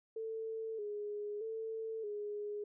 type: tone with vibrato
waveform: sine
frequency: 430 Hz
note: A4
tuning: 40 cents flat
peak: -38 dBFS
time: 0.16-2.64 s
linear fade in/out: 5 ms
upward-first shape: square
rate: 0.8 Hz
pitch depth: 61 cents each way
effects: none